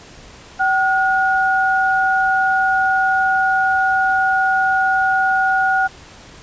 sine tone pair together, 764.6 / 1442 Hz, G5 / F#6, -43 / -45 cents, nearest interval major seventh, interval 1098 cents, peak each -16 dBFS, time 0.59-5.88 s, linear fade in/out 20 ms, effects pink hiss -41 dBFS RMS until 6.42 s + resampled to 16000 Hz

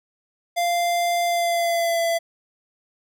square tone with pitch glide, 694 to 671.9 Hz, F5 to E5, -11 to +33 cents, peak -20 dBFS, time 0.56-2.19 s, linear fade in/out 20 ms, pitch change -56 cents, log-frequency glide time 1.25-2.01 s, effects none

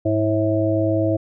harmonic tone with a mistuned harmonic, 108.3 Hz, A2, 27 cents flat, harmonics 1 / 3 / 5 / 6, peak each -22 / -20 / -24 / -23 dBFS, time 0.05-1.17 s, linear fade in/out 10 ms, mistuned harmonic 1, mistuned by -61 cents, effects none

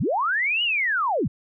sine linear two-way sweep, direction up then down, 77.78 to 2960 to 77.78 Hz, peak -20 dBFS, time 0-1.28 s, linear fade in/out 10 ms, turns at 0.63 s, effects none

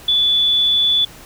sine tone, 3458 Hz, A7, 31 cents flat, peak -12 dBFS, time 0.08-1.05 s, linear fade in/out 5 ms, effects pink hiss -40 dBFS RMS until 1.25 s

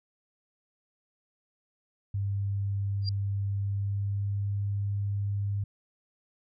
sine tone with pitch glide, 99.6 to 100.76 Hz, G2 to G2, +28 to +48 cents, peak -27 dBFS, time 2.14-5.64 s, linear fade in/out 5 ms, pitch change +20 cents, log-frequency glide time 3.63-4.57 s
sine tone with exponential growth, 4760 Hz, D8, 22 cents sharp, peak -27 dBFS, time 3.02-3.09 s, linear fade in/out 2 ms, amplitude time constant 15 ms
effects none

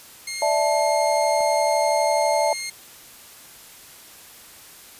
15% pulse tone, 2131 Hz, C7, 31 cents sharp, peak -22 dBFS, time 0.27-2.7 s, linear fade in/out 5 ms
sine chord, D suspended second, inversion none, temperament equal, 587.3 / 659.3 / 880 Hz, D5 / E5 / A5, 0 / 0 / 0 cents, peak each -22 dBFS, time 0.42-2.53 s, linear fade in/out 2 ms
click, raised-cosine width 1 ms, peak -26 dBFS, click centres 1.407 s
effects white hiss -45 dBFS RMS until 4.99 s + resampled to 32000 Hz

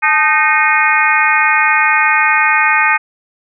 harmonic tone with a mistuned harmonic, 308.3 Hz, D#4, 16 cents flat, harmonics 3 / 4 / 5 / 6 / 7 / 8, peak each -16 / -16 / -16 / -16 / -16 / -16 dBFS, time 0.02-2.98 s, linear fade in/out 20 ms, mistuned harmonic 3, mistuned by -100 cents, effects none

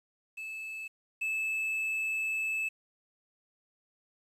triangle tone pair in turn, 2615 / 2615 Hz, E7 / E7, -15 / -15 cents, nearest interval unison, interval 0 cents, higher neither, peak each -36 / -28 dBFS, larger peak second, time 0.37-0.88 / 1.21-2.69 s, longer second, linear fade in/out 10 ms, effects resampled to 32000 Hz + 10-bit

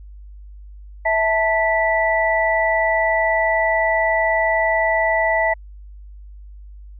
sine tone cluster, 653 / 884 / 1967 Hz, E5 / A5 / B6, -17 / +8 / -7 cents, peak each -19 / -21 / -19 dBFS, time 1.05-5.54 s, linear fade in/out 10 ms, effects added 50 Hz sine -36 dBFS peak until 6.99 s

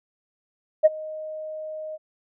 sine tone with ADSR envelope, 622.3 Hz, D#5, in tune, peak -8 dBFS, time 0.83-1.98 s, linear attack 25 ms, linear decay 28 ms, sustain -23 dB, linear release 34 ms, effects tanh soft clip ceiling -5 dBFS

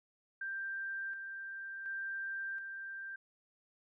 sine tone with tremolo, 1578 Hz, G6, 11 cents sharp, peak -37 dBFS, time 0.41-3.16 s, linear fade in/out 5 ms, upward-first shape square, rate 0.69 Hz, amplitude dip 40%, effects none

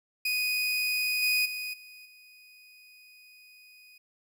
30% pulse tone with level steps, 2489 Hz, D#7, in tune, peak -24 / -21 / -31 / -45 / -50 dBFS, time 0.25-3.98 s, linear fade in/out 5 ms, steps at 1.22 / 1.45 / 1.73 / 2.05 s, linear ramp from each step 10 ms, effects none

